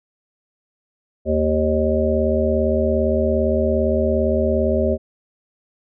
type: harmonic tone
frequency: 77.5 Hz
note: D#2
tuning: 6 cents flat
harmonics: 1 / 3 / 5 / 7 / 8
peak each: -22 / -22 / -22 / -22 / -22 dBFS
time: 1.25-4.98 s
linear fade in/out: 50 ms
effects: none